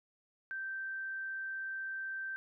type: tone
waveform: sine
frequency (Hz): 1561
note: G6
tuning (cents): -8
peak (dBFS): -37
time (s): 0.51-2.36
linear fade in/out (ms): 0
effects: none